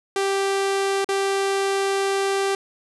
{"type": "tone with dropouts", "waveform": "sawtooth", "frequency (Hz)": 392, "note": "G4", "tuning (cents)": 0, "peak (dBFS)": -16, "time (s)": [0.16, 2.55], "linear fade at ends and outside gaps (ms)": 2, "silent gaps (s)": [1.045, 1.089], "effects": ["resampled to 24000 Hz", "9-bit"]}